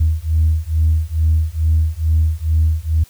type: beating tone pair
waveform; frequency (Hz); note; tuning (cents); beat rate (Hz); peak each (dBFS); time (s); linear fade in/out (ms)
sine; 78.3 / 80.6; D#2 / E2; +11 / -38; 2.3; -15; 0-3.04; 10
effects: tanh soft clip ceiling -6 dBFS + white hiss -48 dBFS RMS until 3.09 s